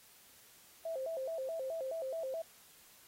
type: tone with vibrato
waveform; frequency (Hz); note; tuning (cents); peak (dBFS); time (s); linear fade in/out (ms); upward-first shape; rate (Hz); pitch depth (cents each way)
sine; 587.3; D5; 0; -36; 0.85-2.42; 5; square; 4.7; 190
effects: white hiss -61 dBFS RMS until 3.07 s + AAC 48 kbps